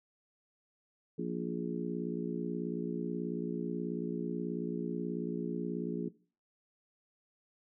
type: harmonic tone with a mistuned harmonic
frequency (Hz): 58.4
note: A#1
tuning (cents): +4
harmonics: 3 / 4 / 5 / 6 / 7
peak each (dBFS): -38 / -39 / -40 / -41 / -41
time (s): 1.18-6.09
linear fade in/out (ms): 10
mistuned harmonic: 7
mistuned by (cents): +43
effects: noise-tail reverb RT60 0.4 s tail -19 dB re dry